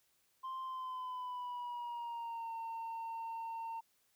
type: tone with pitch glide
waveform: sine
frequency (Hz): 1046.5 to 911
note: C6 to A#5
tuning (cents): 0 to -40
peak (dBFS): -37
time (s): 0.43-3.81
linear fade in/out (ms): 20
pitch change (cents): -240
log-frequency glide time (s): 0.62-2.52
effects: tanh soft clip ceiling -39 dBFS + white hiss -75 dBFS RMS until 4.15 s